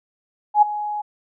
sine tone with ADSR envelope, 837 Hz, G#5, 13 cents sharp, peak -7 dBFS, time 0.54-1.02 s, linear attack 81 ms, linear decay 11 ms, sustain -16 dB, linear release 12 ms, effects none

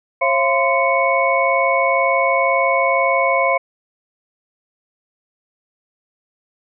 sine tone cluster, 540 / 682 / 1030 / 2217 Hz, C#5 / F5 / C6 / C#7, -45 / -41 / -28 / 0 cents, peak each -19 dBFS, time 0.21-3.58 s, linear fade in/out 10 ms, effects none

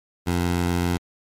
15% pulse tone, 87.6 Hz, F2, 6 cents sharp, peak -14 dBFS, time 0.26-0.98 s, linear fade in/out 20 ms, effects MP3 64 kbps

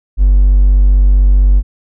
triangle tone with hard clipping, 47.82 Hz, G1, 42 cents flat, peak -5 dBFS, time 0.17-1.63 s, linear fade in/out 50 ms, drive 4 dB, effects none

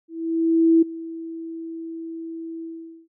sine tone with ADSR envelope, 328.4 Hz, E4, 6 cents flat, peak -11 dBFS, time 0.08-3.08 s, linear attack 740 ms, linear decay 10 ms, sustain -19 dB, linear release 450 ms, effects none

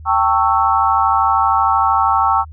sine chord, A dominant seventh, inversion third, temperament equal with one note detuned, 784 / 896.9 / 1108.7 / 1318.5 Hz, G5 / A5 / C#6 / E6, 0 / +33 / 0 / 0 cents, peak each -17 dBFS, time 0.05-2.45 s, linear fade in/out 50 ms, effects added 78 Hz sine -32 dBFS peak until 2.52 s

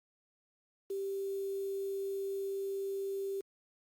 sine tone with quantisation, 392 Hz, G4, in tune, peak -34 dBFS, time 0.9-3.41 s, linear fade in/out 5 ms, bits 9, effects Opus 48 kbps

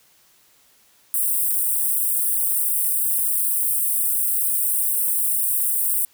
white high-pass noise, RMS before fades -21 dBFS, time 1.14-6.05 s, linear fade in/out 0 ms, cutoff 8300 Hz, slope 96 dB/octave, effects white hiss -57 dBFS RMS until 6.13 s

